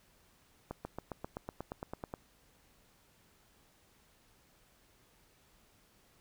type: accelerating click train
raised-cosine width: 1 ms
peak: -25 dBFS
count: 13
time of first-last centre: 0.71-2.139 s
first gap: 140 ms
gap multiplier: 0.97
effects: pink hiss -67 dBFS RMS until 6.2 s